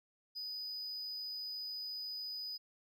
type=tone; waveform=triangle; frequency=4977 Hz; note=D#8; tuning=in tune; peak=-39 dBFS; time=0.35-2.58 s; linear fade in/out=20 ms; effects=none